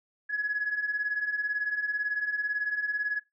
sine beating tone pair, 1671 / 1689 Hz, G#6 / G#6, +10 / +29 cents, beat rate 18 Hz, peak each -33 / -28 dBFS, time 0.29-3.2 s, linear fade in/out 20 ms, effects noise-tail reverb RT60 0.2 s tail -24 dB re dry + tanh soft clip ceiling -20 dBFS

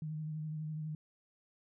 sine tone with vibrato, 154.7 Hz, D#3, 10 cents flat, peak -37 dBFS, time 0.02-0.95 s, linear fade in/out 2 ms, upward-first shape sine, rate 12 Hz, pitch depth 29 cents each way, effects none

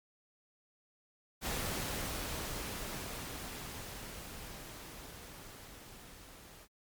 pink noise with level ramp, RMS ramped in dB -36 to -55 dBFS, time 1.41-6.68 s, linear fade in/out 50 ms, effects MP3 96 kbps

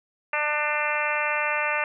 harmonic tone, 298.4 Hz, D4, 28 cents sharp, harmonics 2 / 3 / 4 / 5 / 6 / 7 / 8 / 9, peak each -31 / -31 / -31 / -31 / -31 / -31 / -31 / -31 dBFS, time 0.33-1.84 s, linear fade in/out 2 ms, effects none

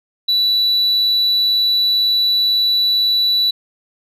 sine tone, 3951 Hz, B7, in tune, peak -10 dBFS, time 0.28-3.51 s, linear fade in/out 10 ms, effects tanh soft clip ceiling -11 dBFS

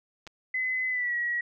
clicks, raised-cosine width 0.2 ms, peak -27 dBFS, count 2, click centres 0.268 / 0.274 s
sine tone with pitch glide, 2027 to 1915.4 Hz, B6 to A#6, +45 to +46 cents, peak -26 dBFS, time 0.54-1.41 s, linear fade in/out 5 ms, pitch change -99 cents, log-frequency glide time 0.89-1.15 s
effects none

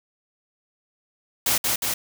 white noise with echo, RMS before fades -21 dBFS, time 1.46-1.58 s, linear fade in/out 5 ms, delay 180 ms, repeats 2, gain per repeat -2 dB, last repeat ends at 1.94 s, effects none

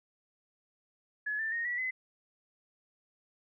sine tone with pitch steps, 1700 / 1777.3 / 1858.2 / 1942.7 / 2031 Hz, G#6 / A6 / A#6 / B6 / B6, +40 / +17 / -6 / -29 / +48 cents, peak -31 dBFS, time 1.26-1.91 s, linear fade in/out 10 ms, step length 130 ms, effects none

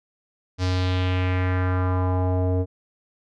square tone with low-pass filter sweep, 91.8 Hz, F#2, 13 cents flat, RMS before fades -22 dBFS, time 0.58-2.66 s, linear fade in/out 50 ms, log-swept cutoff 5400 to 500 Hz, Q 2.3, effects none

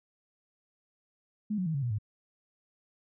sine tone with pitch steps, 211 / 183.69 / 159.91 / 139.21 / 121.19 / 105.5 Hz, G#3 / F#3 / D#3 / C#3 / B2 / G#2, +28 / -12 / +48 / +8 / -32 / +28 cents, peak -28 dBFS, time 1.5-1.986 s, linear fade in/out 10 ms, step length 81 ms, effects none

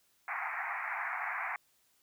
white band-pass noise, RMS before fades -37 dBFS, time 0.28-1.56 s, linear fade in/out 2 ms, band 700 to 2300 Hz, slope 96 dB/octave, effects white hiss -71 dBFS RMS until 2.02 s

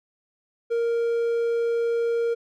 triangle tone, 466.2 Hz, A#4, in tune, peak -19 dBFS, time 0.7-2.35 s, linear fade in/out 20 ms, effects none

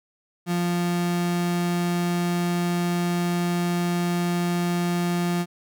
35% pulse tone, 174.61 Hz, F3, in tune, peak -20 dBFS, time 0.46-5.46 s, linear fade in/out 50 ms, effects none

